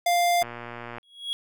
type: tone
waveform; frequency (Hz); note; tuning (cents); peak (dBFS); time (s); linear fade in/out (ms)
square; 698.5; F5; 0; -20; 0.06-0.43; 5
type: click train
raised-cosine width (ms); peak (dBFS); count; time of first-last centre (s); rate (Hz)
0.5; -22; 68; 0.42-0.983; 119
type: tone with exponential growth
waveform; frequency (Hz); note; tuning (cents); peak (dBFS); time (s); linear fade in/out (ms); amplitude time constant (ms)
triangle; 3322; G#7; 0; -22; 1.03-1.33; 0; 65
effects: none